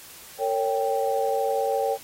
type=chord; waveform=sine; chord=G diminished; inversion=first; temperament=equal with one note detuned; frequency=455 / 554.4 / 784 Hz; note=Bb4 / Db5 / G5; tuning=-42 / 0 / 0 cents; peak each=-26 dBFS; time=0.38-1.98 s; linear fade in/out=50 ms; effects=white hiss -45 dBFS RMS until 2.03 s + AAC 48 kbps